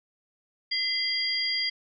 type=tone cluster; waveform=sine; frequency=2044 / 3230 / 4792 Hz; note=C7 / G#7 / D8; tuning=-41 / -49 / +34 cents; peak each=-31 / -33 / -27 dBFS; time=0.71-1.7 s; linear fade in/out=10 ms; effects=none